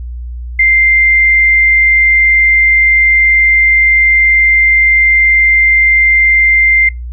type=tone; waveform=sine; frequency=2093 Hz; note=C7; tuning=in tune; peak=-5 dBFS; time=0.59-6.89 s; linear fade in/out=5 ms; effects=noise-tail reverb RT60 0.2 s tail -24 dB re dry + added 60 Hz sine -20 dBFS peak until 7.12 s